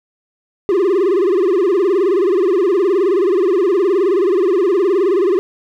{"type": "tone with vibrato", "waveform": "triangle", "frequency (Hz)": 375.1, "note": "F#4", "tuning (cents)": 24, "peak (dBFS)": -9, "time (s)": [0.69, 5.39], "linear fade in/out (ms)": 0, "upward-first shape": "sine", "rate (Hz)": 19, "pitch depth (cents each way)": 170, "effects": []}